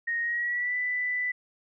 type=tone with pitch glide; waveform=sine; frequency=1864.7 to 1987 Hz; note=A#6 to B6; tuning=0 to +10 cents; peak=-26 dBFS; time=0.07-1.32 s; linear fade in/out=10 ms; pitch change=+110 cents; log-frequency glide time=0.21-0.76 s; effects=none